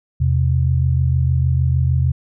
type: tone pair together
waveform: sine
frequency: 82.76 / 129.3 Hz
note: E2 / C3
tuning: +7 / -20 cents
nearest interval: minor sixth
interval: 773 cents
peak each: -16 dBFS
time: 0.2-2.12 s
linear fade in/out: 10 ms
effects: none